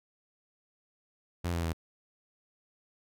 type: tone with pitch steps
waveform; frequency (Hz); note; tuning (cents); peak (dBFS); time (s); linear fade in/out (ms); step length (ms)
sawtooth; 86.8 / 84.48 / 82.21; F2 / E2 / E2; -10 / +43 / -4; -26; 1.44-1.731; 10; 97
effects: none